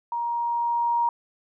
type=tone with level ramp; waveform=sine; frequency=943 Hz; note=A#5; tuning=20 cents sharp; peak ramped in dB=-25 to -19 dBFS; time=0.12-1.09 s; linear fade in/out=2 ms; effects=none